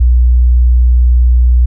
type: tone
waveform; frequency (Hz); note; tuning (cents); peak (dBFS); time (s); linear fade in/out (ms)
sine; 60.9; B1; -24; -4; 0-1.66; 10
effects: none